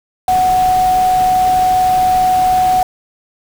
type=tone in noise; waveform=sine; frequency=740 Hz; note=F#5; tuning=in tune; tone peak=-9 dBFS; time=0.28-2.83 s; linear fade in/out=2 ms; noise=pink; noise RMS=-26 dBFS; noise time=0.28-2.83 s; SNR=+14 dB; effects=none